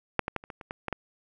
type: clicks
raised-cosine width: 0.5 ms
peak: -7 / -15 / -14 / -30 / -24 / -27 / -19 / -16 / -14 dBFS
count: 9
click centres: 0.193 / 0.281 / 0.363 / 0.439 / 0.502 / 0.612 / 0.709 / 0.883 / 0.927 s
effects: none